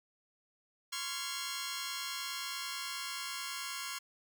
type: chord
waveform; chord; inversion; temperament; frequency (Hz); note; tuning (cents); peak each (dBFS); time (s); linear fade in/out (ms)
10% pulse; Db major seventh; third; just; 1039.4 / 1108.7 / 1385.9 / 1663.1; C6 / Db6 / F6 / Ab6; -12 / 0 / -14 / +2; -35 / -35 / -35 / -36; 0.92-3.99; 10
effects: none